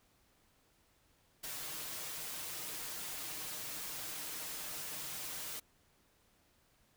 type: noise with comb filter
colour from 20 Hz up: white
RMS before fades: -43 dBFS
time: 1.43-5.6 s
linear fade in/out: 10 ms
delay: 6.5 ms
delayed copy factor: +0.55
effects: pink hiss -71 dBFS RMS until 6.96 s